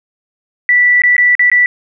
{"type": "tone with dropouts", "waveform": "sine", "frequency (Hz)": 1965, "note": "B6", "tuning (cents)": -9, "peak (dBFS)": -6, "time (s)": [0.69, 1.66], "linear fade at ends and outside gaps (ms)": 1, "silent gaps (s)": [[1.019, 1.036], [1.166, 1.181], [1.352, 1.394], [1.5, 1.516]], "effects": []}